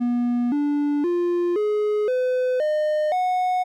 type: tone with pitch steps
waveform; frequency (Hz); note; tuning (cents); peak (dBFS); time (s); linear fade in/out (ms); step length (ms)
triangle; 241.7 / 290.8 / 349.8 / 420.8 / 506.3 / 609 / 732.7; B3 / D4 / F4 / G#4 / B4 / D#5 / F#5; -37 / -17 / +3 / +23 / +43 / -37 / -17; -17; 0-3.64; 20; 520
effects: none